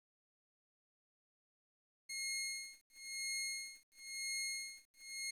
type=tone with tremolo; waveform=15% pulse; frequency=2152 Hz; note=C7; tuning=48 cents sharp; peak=-32 dBFS; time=2.09-5.31 s; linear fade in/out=10 ms; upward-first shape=sine; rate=0.98 Hz; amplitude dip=100%; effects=resampled to 32000 Hz + 11-bit